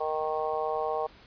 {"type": "harmonic tone", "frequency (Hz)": 155.5, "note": "D#3", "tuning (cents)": -1, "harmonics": [3, 4, 5, 6, 7], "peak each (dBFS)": [-32, -33, -32, -39, -36], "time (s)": [0, 1.07], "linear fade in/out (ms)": 10, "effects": ["pink hiss -54 dBFS RMS until 1.26 s", "resampled to 11025 Hz"]}